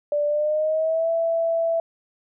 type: tone with pitch glide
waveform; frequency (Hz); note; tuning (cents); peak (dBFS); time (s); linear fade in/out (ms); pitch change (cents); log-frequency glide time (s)
sine; 587.3 to 663; D5 to E5; 0 to +10; -19; 0.12-1.8; 2; +210; 0.26-1.1
effects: none